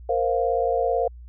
sine chord, Bb suspended second, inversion none, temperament just, 466.2 / 524.4 / 699.2 Hz, Bb4 / C5 / F5, 0 / +4 / +2 cents, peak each -24 dBFS, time 0.09-1.08 s, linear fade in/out 5 ms, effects added 60 Hz sine -39 dBFS peak until 1.28 s

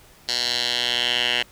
10% pulse tone with band-pass filter sweep, 121.6 Hz, B2, 26 cents flat, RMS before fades -23 dBFS, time 0.28-1.43 s, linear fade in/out 10 ms, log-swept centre 4500 to 2700 Hz, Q 3.5, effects pink hiss -51 dBFS RMS until 1.51 s

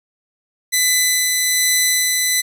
10% pulse tone with tremolo, 2004 Hz, B6, 25 cents sharp, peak -4 dBFS, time 0.72-2.42 s, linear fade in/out 20 ms, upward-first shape sine, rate 1.2 Hz, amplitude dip 25%, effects none

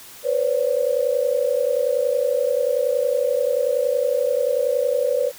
sine tone cluster, 489.9 / 521 / 571 Hz, B4 / C5 / D5, -14 / -7 / -49 cents, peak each -22 dBFS, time 0.23-5.32 s, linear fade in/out 50 ms, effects white hiss -42 dBFS RMS until 5.38 s

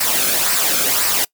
white noise with flanger, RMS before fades -17 dBFS, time 0-1.25 s, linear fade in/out 10 ms, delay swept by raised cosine 0.29 to 1.07 ms, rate 1.9 Hz, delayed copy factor -0.55, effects noise-tail reverb RT60 0.1 s tail -24 dB re dry

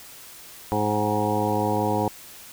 harmonic tone with a mistuned harmonic, 105.4 Hz, G#2, 26 cents sharp, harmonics 1 / 2 / 3 / 4 / 5 / 7 / 8 / 9, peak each -29 / -29 / -29 / -29 / -29 / -29 / -29 / -29 dBFS, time 0.72-2.08 s, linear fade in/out 0 ms, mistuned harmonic 8, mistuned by -43 cents, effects white hiss -44 dBFS RMS until 2.52 s

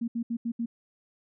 sine tone bursts at uneven times, 233.1 Hz, A#3, in tune, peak -27 dBFS, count 5, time 0.01-0.08 / 0.15-0.23 / 0.3-0.37 / 0.45-0.52 / 0.59-0.66 s, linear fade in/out 10 ms, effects none

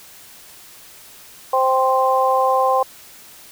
harmonic tone, 261.6 Hz, C4, in tune, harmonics 2 / 3 / 4, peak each -18 / -18 / -18 dBFS, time 1.53-2.83 s, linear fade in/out 5 ms, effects white hiss -43 dBFS RMS until 3.51 s

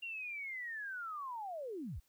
sine linear sweep, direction down, 2794 to 38.29 Hz, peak -40 dBFS, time 0.02-2 s, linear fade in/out 10 ms, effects white hiss -75 dBFS RMS until 2.08 s

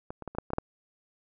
clicks, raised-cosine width 1 ms, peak -23 / -26 / -22 / -29 / -13 / -26 / -12 / -13 dBFS, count 8, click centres 0.105 / 0.223 / 0.277 / 0.35 / 0.385 / 0.504 / 0.534 / 0.584 s, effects none

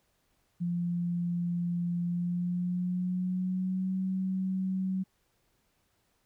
sine tone with pitch glide, 173.7 to 188.33 Hz, F3 to F#3, -9 to +31 cents, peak -28 dBFS, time 0.6-5.04 s, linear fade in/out 20 ms, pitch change +140 cents, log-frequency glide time 2.05-3.96 s, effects pink hiss -73 dBFS RMS until 6.25 s

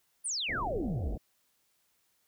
sine exponential sweep, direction down, 10310 to 40.01 Hz, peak -31 dBFS, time 0.24-1.16 s, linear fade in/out 20 ms
pink low-pass noise, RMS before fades -39 dBFS, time 0.48-1.18 s, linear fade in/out 10 ms, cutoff 750 Hz, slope 96 dB/octave
effects white hiss -73 dBFS RMS until 2.27 s

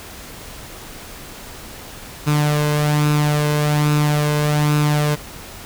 sawtooth tone with flanger, 148.9 Hz, D3, 24 cents sharp, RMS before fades -17 dBFS, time 2.26-5.16 s, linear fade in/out 20 ms, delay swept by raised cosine 0.77 to 1.97 ms, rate 1.2 Hz, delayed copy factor +0.5, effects pink hiss -36 dBFS RMS until 5.65 s

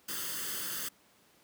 white noise with comb filter, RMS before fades -37 dBFS, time 0.08-0.89 s, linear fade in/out 10 ms, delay 0.63 ms, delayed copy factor +0.7, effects pink hiss -64 dBFS RMS until 1.43 s + high-pass 150 Hz 12 dB/octave

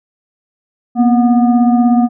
sine tone with frequency modulation, 237.3 Hz, A#3, 31 cents sharp, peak -7 dBFS, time 0.95-2.09 s, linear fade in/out 50 ms, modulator 491 Hz, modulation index 0.74, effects none

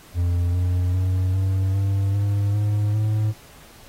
triangle tone with pitch steps, 87.31 / 89.92 / 92.61 / 95.38 / 98.23 / 101.17 / 104.19 / 107.31 Hz, F2 / F#2 / F#2 / G2 / G2 / G#2 / G#2 / A2, 0 / -49 / +2 / -47 / +4 / -45 / +6 / -43 cents, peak -16 dBFS, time 0.14-3.34 s, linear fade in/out 50 ms, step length 400 ms, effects pink hiss -48 dBFS RMS until 3.88 s + AAC 48 kbps

